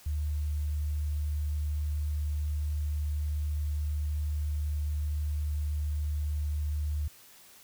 sine tone, 74.7 Hz, D2, 30 cents sharp, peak -28 dBFS, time 0.06-7.08 s, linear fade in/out 5 ms, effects white hiss -55 dBFS RMS until 7.63 s

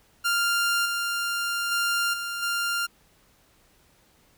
sawtooth tone with level steps, 1396 Hz, F6, 1 cent flat, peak -18 / -22 / -19 / -26 / -21 dBFS, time 0.24-2.87 s, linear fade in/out 20 ms, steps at 0.85 / 1.71 / 2.13 / 2.42 s, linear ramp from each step 10 ms, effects pink hiss -61 dBFS RMS until 4.37 s

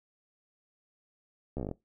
slowing click train, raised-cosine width 2 ms, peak -22 dBFS, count 9, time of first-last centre 1.57-1.713 s, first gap 13 ms, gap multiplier 1.09, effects noise-tail reverb RT60 0.2 s tail -21 dB re dry

